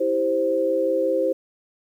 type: chord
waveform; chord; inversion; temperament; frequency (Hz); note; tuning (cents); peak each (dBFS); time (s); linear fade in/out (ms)
sine; C major; first; just; 327 / 392.4 / 523.3; E4 / G4 / C5; -14 / +2 / 0; -26 / -26 / -20; 0-1.33; 10
effects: 9-bit